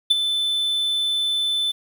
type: tone with ADSR envelope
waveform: triangle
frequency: 3520 Hz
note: A7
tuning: in tune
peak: -9 dBFS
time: 0.1-1.72 s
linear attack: 11 ms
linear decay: 21 ms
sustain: -9 dB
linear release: 13 ms
effects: 8-bit